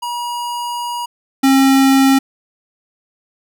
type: tone pair in turn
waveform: square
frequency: 960 / 269.4 Hz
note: B5 / C#4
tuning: -49 / -49 cents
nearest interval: octave + minor seventh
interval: 2200 cents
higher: first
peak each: -21 / -9 dBFS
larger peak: second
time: 0.02-1.06 / 1.43-2.19 s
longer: first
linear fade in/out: 10 ms
effects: none